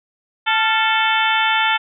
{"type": "harmonic tone with a mistuned harmonic", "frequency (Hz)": 440, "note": "A4", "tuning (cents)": 0, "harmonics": [2, 3, 4, 5, 6, 7, 8], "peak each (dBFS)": [-19, -21, -22, -23, -24, -24, -25], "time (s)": [0.46, 1.78], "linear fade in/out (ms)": 20, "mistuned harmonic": 3, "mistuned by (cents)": 81, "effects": []}